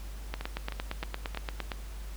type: two click trains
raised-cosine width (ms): 0.3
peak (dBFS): -21 / -17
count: 4 / 13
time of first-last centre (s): 0.41-1.347 / 0.34-1.718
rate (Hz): 3.2 / 8.71
effects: added 50 Hz sine -38 dBFS peak until 2.16 s + pink hiss -51 dBFS RMS until 2.16 s